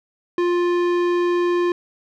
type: tone with low-pass filter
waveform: square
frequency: 350.8 Hz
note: F4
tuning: 8 cents sharp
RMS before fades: -19 dBFS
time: 0.38-1.72 s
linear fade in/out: 2 ms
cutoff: 2700 Hz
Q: 0.53
effects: none